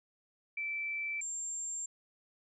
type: tone pair in turn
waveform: sine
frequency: 2327 / 7388 Hz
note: D7 / A#8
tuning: -17 / -16 cents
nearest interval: octave + minor sixth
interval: 2001 cents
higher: second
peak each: -34 / -36 dBFS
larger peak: first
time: 0.57-1.21 / 1.21-1.86 s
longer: second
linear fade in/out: 5 ms
effects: none